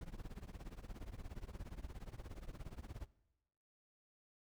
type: noise with tremolo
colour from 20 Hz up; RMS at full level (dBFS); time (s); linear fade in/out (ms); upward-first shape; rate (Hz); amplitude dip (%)
brown; -45; 0.01-3.06; 2; triangle; 17; 100
effects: noise-tail reverb RT60 1.0 s tail -20 dB re dry